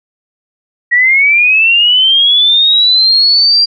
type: linear sweep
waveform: sine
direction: up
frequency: 1900 to 4781 Hz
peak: -5 dBFS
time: 0.91-3.66 s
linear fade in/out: 20 ms
effects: none

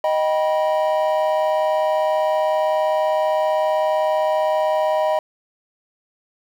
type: chord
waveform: triangle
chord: Eb augmented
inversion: none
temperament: just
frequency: 622.3 / 777.8 / 972.3 Hz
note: Eb5 / G5 / B5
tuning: 0 / -14 / -27 cents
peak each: -16 / -22 / -22 dBFS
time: 0.04-5.19 s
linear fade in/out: 2 ms
effects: 8-bit

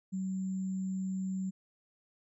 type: tone with sample-and-hold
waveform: sine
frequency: 188.8 Hz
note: F#3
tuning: 35 cents sharp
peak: -32 dBFS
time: 0.12-1.51 s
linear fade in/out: 20 ms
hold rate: 7350 Hz
effects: resampled to 24000 Hz

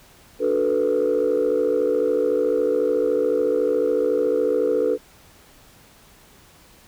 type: chord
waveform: sine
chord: B minor seventh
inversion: first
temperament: equal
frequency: 293.7 / 370 / 440 / 493.9 Hz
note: D4 / F#4 / A4 / B4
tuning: 0 / 0 / 0 / 0 cents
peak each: -26 / -26 / -20 / -20 dBFS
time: 0.39-4.98 s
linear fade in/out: 50 ms
effects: tanh soft clip ceiling -12 dBFS + pink hiss -51 dBFS RMS until 6.87 s

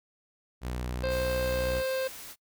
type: tone with vibrato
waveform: sawtooth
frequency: 61.74 Hz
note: B1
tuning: in tune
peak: -28 dBFS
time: 0.61-1.83 s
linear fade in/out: 50 ms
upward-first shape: sine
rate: 18 Hz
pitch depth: 34 cents each way
type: harmonic tone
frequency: 525 Hz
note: C5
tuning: 6 cents sharp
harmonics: 1 / 2 / 3 / 4 / 5 / 6 / 7 / 8 / 9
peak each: -28 / -44 / -39 / -50 / -43 / -53 / -48 / -47 / -48 dBFS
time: 1.03-2.08 s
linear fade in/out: 10 ms
type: noise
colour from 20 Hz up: white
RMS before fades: -44 dBFS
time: 1.08-2.36 s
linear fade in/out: 50 ms
effects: noise-tail reverb RT60 0.1 s tail -23 dB re dry

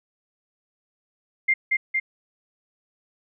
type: tone with echo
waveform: sine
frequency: 2106 Hz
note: C7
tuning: 11 cents sharp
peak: -16 dBFS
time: 1.48-1.54 s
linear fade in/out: 10 ms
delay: 230 ms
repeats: 2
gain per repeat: -2 dB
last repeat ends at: 2 s
effects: none

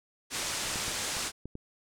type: low-pass noise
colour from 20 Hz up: white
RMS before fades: -34 dBFS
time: 0.3-1.32 s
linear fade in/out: 50 ms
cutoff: 8700 Hz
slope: 24 dB/octave
type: clicks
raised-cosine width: 3 ms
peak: -27 dBFS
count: 5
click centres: 0.758 / 0.881 / 1.168 / 1.456 / 1.554 s
effects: none

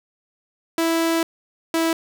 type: tone pair in turn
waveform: sawtooth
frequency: 329.7 / 327.8 Hz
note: E4 / E4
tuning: 0 / -10 cents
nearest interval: unison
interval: 10 cents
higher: first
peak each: -14 dBFS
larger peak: neither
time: 0.78-1.23 / 1.74-1.93 s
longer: first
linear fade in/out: 2 ms
effects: none

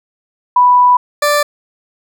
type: tone pair in turn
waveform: sine / 20% pulse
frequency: 987.8 / 587.3 Hz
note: B5 / D5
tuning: 0 / 0 cents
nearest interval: major sixth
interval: 900 cents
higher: first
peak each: -5 dBFS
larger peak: neither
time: 0.56-0.97 / 1.22-1.43 s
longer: first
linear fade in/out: 5 ms
effects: none

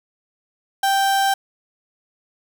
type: tone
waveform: 35% pulse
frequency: 784 Hz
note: G5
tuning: in tune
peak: -14 dBFS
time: 0.83-1.34 s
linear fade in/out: 5 ms
effects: none

